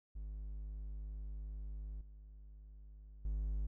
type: tone with level steps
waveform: triangle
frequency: 51.3 Hz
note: G#1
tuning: 21 cents flat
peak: -40 / -50 / -33 dBFS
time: 0.15-3.67 s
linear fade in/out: 10 ms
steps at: 2.01 / 3.25 s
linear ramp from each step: 2 ms
effects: none